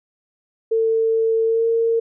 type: tone with pitch glide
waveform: sine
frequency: 449.2 to 457.6 Hz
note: A4 to A#4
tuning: +36 to -32 cents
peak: -15 dBFS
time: 0.71-2 s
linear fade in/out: 10 ms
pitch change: +32 cents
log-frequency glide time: 1.44-1.66 s
effects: none